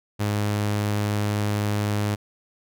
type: tone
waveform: sawtooth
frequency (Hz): 103.9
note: G#2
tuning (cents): +1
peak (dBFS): -18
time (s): 0.19-2.16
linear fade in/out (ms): 20
effects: none